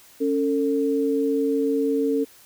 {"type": "tone pair together", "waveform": "sine", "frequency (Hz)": [277.2, 449], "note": ["C#4", "A4"], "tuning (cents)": [0, 35], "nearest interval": "minor sixth", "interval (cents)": 835, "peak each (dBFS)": -22, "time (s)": [0.2, 2.25], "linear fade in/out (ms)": 20, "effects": ["white hiss -51 dBFS RMS until 2.45 s"]}